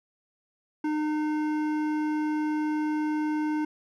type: tone with hard clipping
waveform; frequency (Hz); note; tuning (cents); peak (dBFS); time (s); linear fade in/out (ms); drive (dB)
sine; 304.7; D#4; -36; -27; 0.84-3.65; 5; 12
effects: none